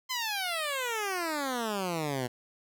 10% pulse exponential sweep, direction down, 1046.5 to 120.5 Hz, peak -22 dBFS, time 0.09-2.28 s, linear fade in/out 20 ms, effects none

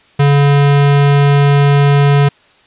square tone, 142.3 Hz, C#3, 46 cents sharp, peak -7 dBFS, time 0.19-2.29 s, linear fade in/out 10 ms, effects white hiss -48 dBFS RMS until 2.66 s + resampled to 8000 Hz

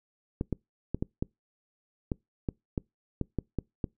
clicks, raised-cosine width 3 ms, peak -16 dBFS, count 12, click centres 0.411 / 0.527 / 0.946 / 1.025 / 1.225 / 2.118 / 2.488 / 2.778 / 3.213 / 3.387 / 3.587 / 3.842 s, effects noise-tail reverb RT60 0.2 s tail -26 dB re dry

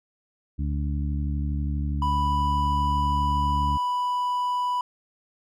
harmonic tone, 72.4 Hz, D2, 24 cents flat, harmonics 1 / 2 / 3 / 4, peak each -25 / -31 / -35 / -37 dBFS, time 0.58-3.78 s, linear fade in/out 20 ms
triangle tone, 987.8 Hz, B5, in tune, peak -21 dBFS, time 2.02-4.81 s, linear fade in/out 2 ms
effects none

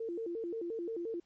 sine tone with vibrato, 394.4 Hz, G4, 11 cents sharp, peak -35 dBFS, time 0-1.2 s, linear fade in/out 5 ms, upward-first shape square, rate 5.7 Hz, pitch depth 240 cents each way, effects pink hiss -75 dBFS RMS until 1.25 s + MP3 32 kbps

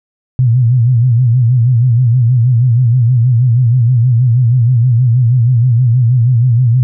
sine tone with vibrato, 121.4 Hz, B2, 29 cents flat, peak -6 dBFS, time 0.39-6.83 s, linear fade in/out 0 ms, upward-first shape sine, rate 6.3 Hz, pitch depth 120 cents each way, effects none

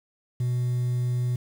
sine tone, 123.47 Hz, B2, in tune, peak -20 dBFS, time 0.4-1.36 s, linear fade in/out 5 ms, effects tanh soft clip ceiling -22 dBFS + 8-bit

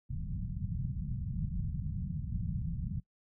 white low-pass noise, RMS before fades -36 dBFS, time 0.09-3 s, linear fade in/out 5 ms, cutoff 180 Hz, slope 48 dB/octave, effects noise-tail reverb RT60 0.1 s tail -21 dB re dry

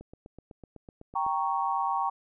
click train, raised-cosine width 2 ms, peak -32 dBFS, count 11, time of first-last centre 0.01-1.265 s, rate 7.97 Hz
sine chord, G diminished, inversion none, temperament equal, 784 / 932.3 / 1108.7 Hz, G5 / Bb5 / Db6, 0 / 0 / 0 cents, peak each -30 dBFS, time 1.15-2.1 s, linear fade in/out 10 ms
effects none

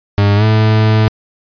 40% pulse tone with pitch glide, 101.6 to 108.89 Hz, G#2 to A2, -38 to -18 cents, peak -7 dBFS, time 0.18-1.08 s, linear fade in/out 0 ms, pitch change +120 cents, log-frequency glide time 0.36-0.44 s, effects resampled to 11025 Hz

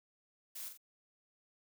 blue noise with echo, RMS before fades -45 dBFS, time 0.55-0.69 s, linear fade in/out 10 ms, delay 43 ms, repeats 2, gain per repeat -6 dB, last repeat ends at 0.776 s, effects none

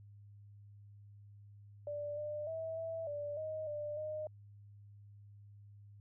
sine tone with pitch steps, 586 / 598 / 648 / 655 / 584 / 626 / 594 / 615 Hz, D5 / D5 / E5 / E5 / D5 / D#5 / D5 / D#5, -4 / +31 / -30 / -11 / -10 / +10 / +20 / -20 cents, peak -38 dBFS, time 1.87-4.27 s, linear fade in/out 2 ms, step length 300 ms, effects added 102 Hz sine -54 dBFS peak until 6 s

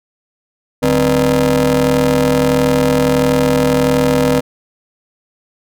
30% pulse ring-modulated tone, 112.5 Hz, A2, 39 cents sharp, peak -5 dBFS, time 0.82-4.41 s, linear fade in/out 20 ms, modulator 373 Hz, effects none

